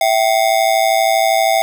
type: ring-modulated tone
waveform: square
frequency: 717 Hz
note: F5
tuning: 45 cents sharp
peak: -9 dBFS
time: 0.01-1.62 s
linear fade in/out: 0 ms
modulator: 56.3 Hz
effects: none